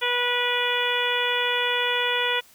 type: harmonic tone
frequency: 488.1 Hz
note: B4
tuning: 20 cents flat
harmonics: 1 / 2 / 3 / 4 / 5 / 6 / 7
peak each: -29 / -29 / -29 / -29 / -29 / -29 / -29 dBFS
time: 0.01-2.41 s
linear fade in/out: 20 ms
effects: white hiss -54 dBFS RMS until 2.54 s